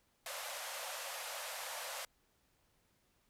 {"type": "band-pass noise", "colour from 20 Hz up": "pink", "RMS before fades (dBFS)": -44, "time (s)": [0.26, 2.05], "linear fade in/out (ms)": 2, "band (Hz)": [510, 14000], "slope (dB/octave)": 96, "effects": ["pink hiss -75 dBFS RMS until 3.29 s"]}